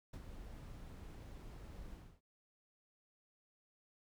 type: noise with ADSR envelope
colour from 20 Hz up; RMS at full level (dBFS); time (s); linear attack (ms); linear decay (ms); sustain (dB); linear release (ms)
brown; -45; 0.13-2.21; 8; 46; -6; 290
effects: none